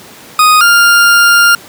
40% pulse tone pair in turn, 1244.5 / 1401.3 Hz, D#6 / F6, 0 / +5 cents, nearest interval major second, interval 205 cents, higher second, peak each -3 dBFS, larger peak neither, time 0.39-0.61 / 0.61-1.55 s, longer second, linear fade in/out 2 ms, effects pink hiss -34 dBFS RMS until 1.68 s + high-pass 150 Hz 12 dB/octave

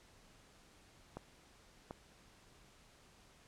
clicks, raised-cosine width 1 ms, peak -30 dBFS, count 2, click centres 1.17 / 1.909 s, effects pink hiss -64 dBFS RMS until 3.47 s + low-pass 9000 Hz 12 dB/octave

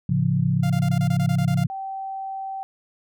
sine chord, A augmented, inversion none, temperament equal with one note detuned, 110 / 139.39 / 174.61 Hz, A2 / C#3 / E#3, 0 / +10 / 0 cents, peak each -25 / -21 / -22 dBFS, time 0.09-1.67 s, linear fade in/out 5 ms
sawtooth tone bursts, 698.5 Hz, F5, in tune, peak -27 dBFS, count 11, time 0.63-1.64 s, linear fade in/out 5 ms, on 70 ms, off 24 ms
sine tone, 774 Hz, G5, 22 cents flat, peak -28 dBFS, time 1.7-2.63 s, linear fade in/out 0 ms
effects none

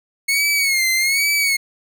sawtooth tone with vibrato, 2183 Hz, C#7, 27 cents flat, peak -12 dBFS, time 0.28-1.57 s, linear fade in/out 10 ms, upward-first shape sine, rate 1.2 Hz, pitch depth 91 cents each way, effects none

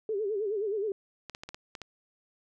sine tone with vibrato, 415.3 Hz, G#4, in tune, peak -28 dBFS, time 0.09-0.92 s, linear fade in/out 2 ms, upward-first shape sine, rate 9.5 Hz, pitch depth 120 cents each way
clicks, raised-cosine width 0.2 ms, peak -23 dBFS, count 7, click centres 1.297 / 1.349 / 1.435 / 1.49 / 1.545 / 1.752 / 1.817 s
effects none

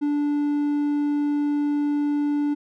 triangle tone, 291.8 Hz, D4, 11 cents flat, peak -18 dBFS, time 0.01-2.55 s, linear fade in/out 20 ms, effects none

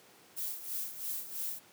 violet noise with tremolo, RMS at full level -36 dBFS, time 0.36-1.6 s, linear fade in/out 20 ms, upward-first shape sine, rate 3 Hz, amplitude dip 70%, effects pink hiss -59 dBFS RMS until 1.72 s + high-pass 200 Hz 12 dB/octave

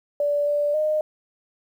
sine tone with pitch steps, 581 / 585 / 614 Hz, D5 / D5 / D#5, -19 / -7 / -23 cents, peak -19 dBFS, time 0.2-1.01 s, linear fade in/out 2 ms, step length 270 ms, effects 9-bit

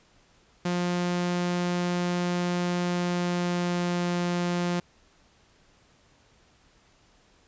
sawtooth tone with pitch glide, 176.7 to 175.58 Hz, F3 to F3, +21 to +10 cents, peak -21 dBFS, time 0.65-4.8 s, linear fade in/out 5 ms, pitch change -11 cents, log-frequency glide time 2.85-4.18 s, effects pink hiss -61 dBFS RMS until 7.47 s + resampled to 16000 Hz

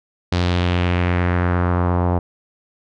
sawtooth tone with low-pass filter sweep, 88.6 Hz, F2, 25 cents sharp, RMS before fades -18 dBFS, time 0.32-2.19 s, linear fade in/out 5 ms, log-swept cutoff 4500 to 830 Hz, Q 2, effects none

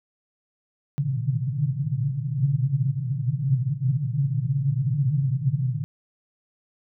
pink band-pass noise, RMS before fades -24 dBFS, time 0.98-5.84 s, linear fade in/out 0 ms, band 120 to 150 Hz, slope 96 dB/octave, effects none

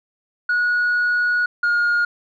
sine tone pair in turn, 1456 / 1426 Hz, F#6 / F6, -28 / +36 cents, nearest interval unison, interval 36 cents, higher first, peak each -14 / -13 dBFS, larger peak second, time 0.49-1.46 / 1.63-2.05 s, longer first, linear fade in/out 5 ms, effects tanh soft clip ceiling -14 dBFS

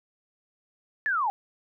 sine linear sweep, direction down, 1776 to 764 Hz, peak -23 dBFS, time 1.06-1.3 s, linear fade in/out 0 ms, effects none

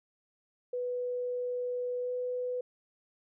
sine tone with pitch glide, 493.9 to 497.6 Hz, B4 to B4, 0 to +13 cents, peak -31 dBFS, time 0.73-2.61 s, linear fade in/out 5 ms, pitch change +13 cents, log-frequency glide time 2.01-2.11 s, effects none

